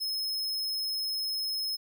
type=tone; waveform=45% pulse; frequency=5170 Hz; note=E8; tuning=34 cents flat; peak=-30 dBFS; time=0-1.77 s; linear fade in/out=20 ms; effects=none